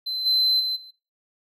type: tone with level steps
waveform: triangle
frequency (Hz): 4066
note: B7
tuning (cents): +50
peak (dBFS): -25 / -17 / -23 / -42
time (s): 0.06-0.91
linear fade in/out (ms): 10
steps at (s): 0.25 / 0.59 / 0.75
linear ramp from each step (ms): 20
effects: noise-tail reverb RT60 0.3 s tail -19 dB re dry